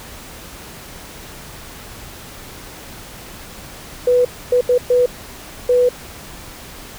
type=tone bursts at uneven times; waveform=sine; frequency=493.9 Hz; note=B4; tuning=in tune; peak=-10 dBFS; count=5; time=4.07-4.25 / 4.52-4.61 / 4.69-4.78 / 4.9-5.06 / 5.69-5.89 s; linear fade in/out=5 ms; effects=pink hiss -36 dBFS RMS until 6.98 s